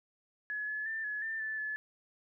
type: tone with pitch steps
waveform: sine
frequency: 1698 / 1712 / 1782 / 1700 / 1787 / 1750 / 1723 Hz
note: G#6 / A6 / A6 / G#6 / A6 / A6 / A6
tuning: +38 / -48 / +22 / +40 / +26 / -10 / -37 cents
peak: -34 dBFS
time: 0.5-1.76 s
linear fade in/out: 0 ms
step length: 180 ms
effects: none